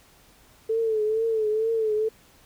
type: tone with vibrato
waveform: sine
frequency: 440 Hz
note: A4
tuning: in tune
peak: -21 dBFS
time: 0.69-2.09 s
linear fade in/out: 10 ms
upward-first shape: triangle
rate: 2.2 Hz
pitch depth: 71 cents each way
effects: pink hiss -56 dBFS RMS until 2.45 s